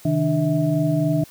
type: tone cluster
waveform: sine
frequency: 133.3 / 156.9 / 296.6 / 648 Hz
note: C3 / D#3 / D4 / E5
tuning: +33 / +15 / +17 / -30 cents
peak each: -26 / -20 / -22 / -25 dBFS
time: 0.05-1.24 s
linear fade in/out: 5 ms
effects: white hiss -47 dBFS RMS until 1.3 s